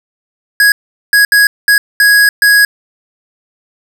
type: tone bursts at uneven times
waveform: square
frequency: 1661.2 Hz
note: G#6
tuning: in tune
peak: -5 dBFS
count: 6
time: 0.6-0.72 / 1.13-1.25 / 1.32-1.47 / 1.68-1.78 / 2-2.29 / 2.42-2.65 s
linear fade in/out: 2 ms
effects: none